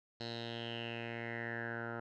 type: tone with low-pass filter sweep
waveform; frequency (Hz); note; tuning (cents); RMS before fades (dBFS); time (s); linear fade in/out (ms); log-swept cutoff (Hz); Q
10% pulse; 116.54; A#2; 0; -42; 0.2-2; 5; 4300 to 1300; 6.5
effects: none